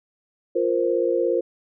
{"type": "chord", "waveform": "sine", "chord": "F suspended fourth", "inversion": "none", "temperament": "equal", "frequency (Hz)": [349.2, 466.2, 523.3], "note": ["F4", "Bb4", "C5"], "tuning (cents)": [0, 0, 0], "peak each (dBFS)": -23, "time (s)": [0.55, 1.41], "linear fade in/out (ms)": 10, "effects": []}